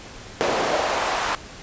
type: noise with high-pass filter sweep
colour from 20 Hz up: brown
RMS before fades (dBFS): -23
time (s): 0.41-1.35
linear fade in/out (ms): 0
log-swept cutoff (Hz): 480 to 1000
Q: 1.5
effects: pink hiss -40 dBFS RMS until 1.62 s + resampled to 16000 Hz